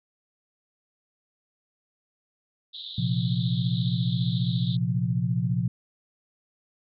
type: band-pass noise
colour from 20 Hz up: white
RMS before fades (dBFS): -39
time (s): 2.73-4.77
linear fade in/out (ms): 20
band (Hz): 3400 to 4000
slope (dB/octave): 96
type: chord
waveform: sine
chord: Bb suspended second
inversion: none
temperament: just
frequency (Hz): 116.54 / 131.11 / 174.81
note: Bb2 / C3 / F3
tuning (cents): 0 / +4 / +2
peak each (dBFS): -27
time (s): 2.98-5.68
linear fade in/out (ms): 5
effects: none